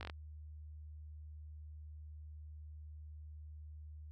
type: slowing click train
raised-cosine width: 0.3 ms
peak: -28 dBFS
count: 5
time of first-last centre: 0.01-0.098 s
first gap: 19 ms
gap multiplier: 1.1
effects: added 76 Hz sine -48 dBFS peak until 4.11 s